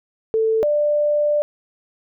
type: tone pair in turn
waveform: sine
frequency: 443.6 / 592.1 Hz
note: A4 / D5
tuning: +14 / +14 cents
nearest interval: perfect fourth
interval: 500 cents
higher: second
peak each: -15 / -15 dBFS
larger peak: neither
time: 0.34-0.63 / 0.63-1.42 s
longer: second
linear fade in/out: 0 ms
effects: none